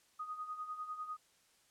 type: tone with tremolo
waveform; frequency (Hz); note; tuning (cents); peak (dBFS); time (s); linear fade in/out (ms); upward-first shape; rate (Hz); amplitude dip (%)
sine; 1244.5; D#6; 0; -38; 0.19-1.17; 10; sine; 10; 65
effects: white hiss -70 dBFS RMS until 1.7 s + low-pass 10000 Hz 12 dB/octave